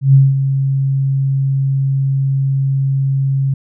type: tone with ADSR envelope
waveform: sine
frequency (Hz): 136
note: C#3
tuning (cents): -33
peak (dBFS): -3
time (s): 0.01-3.54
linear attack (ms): 130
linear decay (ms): 200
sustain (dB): -9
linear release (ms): 5
effects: none